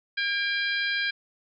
harmonic tone with a mistuned harmonic, 808 Hz, G#5, 48 cents flat, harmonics 2 / 3 / 4 / 5 / 6, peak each -27 / -31 / -33 / -35 / -37 dBFS, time 0.17-1.11 s, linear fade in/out 10 ms, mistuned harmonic 3, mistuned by -47 cents, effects none

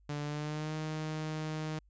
sawtooth tone with pitch glide, 146.83 to 155.56 Hz, D3 to D#3, 0 to 0 cents, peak -31 dBFS, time 0.09-1.79 s, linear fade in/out 5 ms, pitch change +100 cents, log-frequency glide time 0.23-0.74 s, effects added 50 Hz sine -61 dBFS peak until 1.89 s + resampled to 16000 Hz

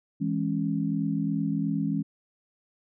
sine tone cluster, 163.5 / 206.4 / 274.5 Hz, E3 / G#3 / C#4, -14 / -10 / -17 cents, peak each -29 dBFS, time 0.2-2.03 s, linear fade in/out 20 ms, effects none

